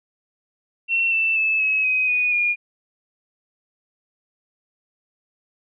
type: tone with pitch steps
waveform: sine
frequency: 2713 / 2663 / 2615 / 2567 / 2520 / 2474 / 2428 Hz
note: E7 / E7 / E7 / E7 / D#7 / D#7 / D#7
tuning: +49 / +17 / -15 / -47 / +21 / -10 / -43 cents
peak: -17 dBFS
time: 0.88-2.56 s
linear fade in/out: 50 ms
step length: 240 ms
effects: none